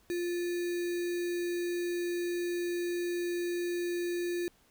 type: tone with sample-and-hold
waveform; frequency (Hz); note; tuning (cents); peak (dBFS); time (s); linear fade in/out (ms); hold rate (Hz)
sine; 349.2; F4; 0; -30; 0.1-4.48; 0; 2100
effects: pink hiss -66 dBFS RMS until 4.7 s